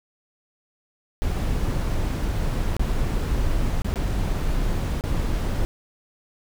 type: noise with dropouts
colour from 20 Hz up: brown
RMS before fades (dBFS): -23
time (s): 1.22-5.65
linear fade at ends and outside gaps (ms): 0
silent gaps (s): 2.766-2.795 / 3.819-3.845 / 3.94-3.958 / 5.009-5.038
effects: none